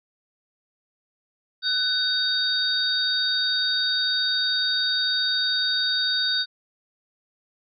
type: tone cluster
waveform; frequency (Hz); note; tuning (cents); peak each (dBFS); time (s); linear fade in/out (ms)
sine; 1503 / 3734 / 4601; F#6 / A#7 / D8; +27 / +2 / -36; -27 / -24 / -25; 1.62-6.46; 50
effects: none